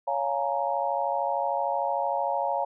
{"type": "chord", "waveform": "sine", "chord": "Bb minor seventh", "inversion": "first", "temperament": "just", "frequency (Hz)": [559.4, 699.2, 839.1, 932.3], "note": ["Db5", "F5", "Ab5", "Bb5"], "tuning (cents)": [16, 2, 18, 0], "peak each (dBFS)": -30, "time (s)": [0.07, 2.65], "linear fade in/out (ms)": 10, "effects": []}